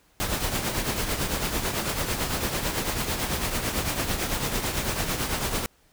pink noise with tremolo, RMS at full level -25 dBFS, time 0.2-5.66 s, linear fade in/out 0 ms, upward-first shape triangle, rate 9 Hz, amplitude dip 60%, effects pink hiss -62 dBFS RMS until 5.92 s

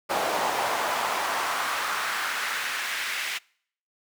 brown noise with high-pass filter sweep, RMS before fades -28 dBFS, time 0.09-3.39 s, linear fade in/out 20 ms, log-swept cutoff 650 to 2200 Hz, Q 1.8, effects noise-tail reverb RT60 0.6 s tail -26 dB re dry

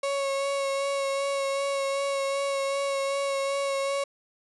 35% pulse tone with vibrato, 552 Hz, C#5, 7 cents flat, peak -24 dBFS, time 0.03-4.04 s, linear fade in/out 5 ms, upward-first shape sine, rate 2.6 Hz, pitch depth 17 cents each way, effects resampled to 24000 Hz

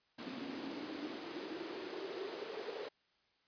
pink noise with high-pass filter sweep, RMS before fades -44 dBFS, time 0.18-2.89 s, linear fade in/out 10 ms, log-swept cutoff 250 to 450 Hz, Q 6.8, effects white hiss -75 dBFS RMS until 3.47 s + resampled to 11025 Hz

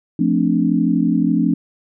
sine chord, D minor seventh, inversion first, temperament equal, 174.61 / 220 / 261.6 / 293.7 Hz, F3 / A3 / C4 / D4, 0 / 0 / 0 / 0 cents, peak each -19 dBFS, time 0.19-1.54 s, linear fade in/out 5 ms, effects none

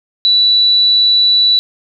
sine tone, 3951 Hz, B7, in tune, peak -7 dBFS, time 0.25-1.59 s, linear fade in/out 0 ms, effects none

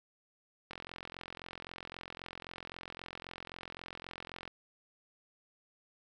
click train, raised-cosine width 0.3 ms, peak -27 dBFS, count 166, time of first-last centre 0.71-4.477 s, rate 43.8 Hz, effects none

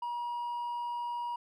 sine tone with hard clipping, 957 Hz, A#5, 45 cents sharp, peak -34 dBFS, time 0.02-1.36 s, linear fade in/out 5 ms, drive 2 dB, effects none

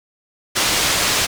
white low-pass noise, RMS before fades -18 dBFS, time 0.55-1.27 s, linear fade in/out 20 ms, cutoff 6300 Hz, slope 12 dB/octave, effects none

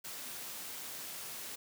white high-pass noise, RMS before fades -44 dBFS, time 0.04-1.56 s, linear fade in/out 10 ms, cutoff 110 Hz, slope 12 dB/octave, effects none

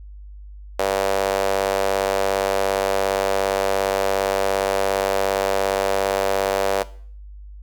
sawtooth tone with high-pass filter, 97.3 Hz, G2, 12 cents flat, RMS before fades -21 dBFS, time 0.79-6.83 s, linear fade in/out 5 ms, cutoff 550 Hz, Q 3.3, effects noise-tail reverb RT60 0.5 s tail -17 dB re dry + added 50 Hz sine -36 dBFS peak until 7.62 s

